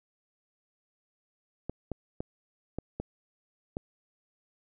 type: clicks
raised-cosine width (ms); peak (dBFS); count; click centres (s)
2; -20; 6; 1.696 / 1.917 / 2.205 / 2.786 / 3 / 3.769
effects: none